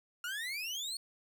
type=exponential sweep; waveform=30% pulse; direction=up; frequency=1391 to 4435 Hz; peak=-34 dBFS; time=0.24-0.97 s; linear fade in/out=2 ms; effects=none